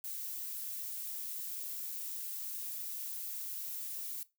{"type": "noise", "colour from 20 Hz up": "violet", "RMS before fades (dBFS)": -41, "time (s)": [0.04, 4.23], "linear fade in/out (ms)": 2, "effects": ["noise-tail reverb RT60 0.2 s tail -17 dB re dry"]}